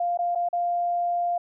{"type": "tone with dropouts", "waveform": "sine", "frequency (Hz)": 698.5, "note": "F5", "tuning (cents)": 0, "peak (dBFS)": -22, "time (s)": [0, 1.38], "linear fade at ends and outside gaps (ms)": 5, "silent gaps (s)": [[0.174, 0.189], [0.35, 0.356], [0.488, 0.529]], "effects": []}